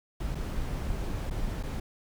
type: noise with dropouts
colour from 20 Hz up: brown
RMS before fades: -32 dBFS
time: 0.2-1.8 s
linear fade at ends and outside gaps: 5 ms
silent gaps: 0.348-0.352 / 1.3-1.308 / 1.629-1.634 s
effects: none